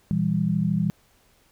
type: chord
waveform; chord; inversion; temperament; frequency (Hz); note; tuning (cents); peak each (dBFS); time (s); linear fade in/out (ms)
sine; E diminished; second; just; 118.67 / 164.81 / 197.78; Bb2 / E3 / G3; +31 / 0 / +16; -29 / -23 / -24; 0.11-0.9; 0
effects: pink hiss -61 dBFS RMS until 1.51 s